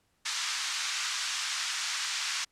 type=band-pass noise; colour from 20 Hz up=white; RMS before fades=-33 dBFS; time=0.25-2.45 s; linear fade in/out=10 ms; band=1100 to 6700 Hz; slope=24 dB/octave; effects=pink hiss -72 dBFS RMS until 2.51 s + low-pass 12000 Hz 12 dB/octave